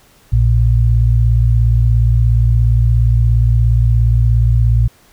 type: tone pair together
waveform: sine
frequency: 58.34 / 115.4 Hz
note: A#1 / A#2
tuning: +2 / -17 cents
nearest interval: octave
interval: 1181 cents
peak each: -11 dBFS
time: 0.32-4.88 s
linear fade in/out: 10 ms
effects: pink hiss -49 dBFS RMS until 5.12 s